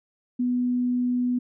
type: tone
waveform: sine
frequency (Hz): 247.1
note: B3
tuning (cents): +1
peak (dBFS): -21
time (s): 0.39-1.39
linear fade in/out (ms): 10
effects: none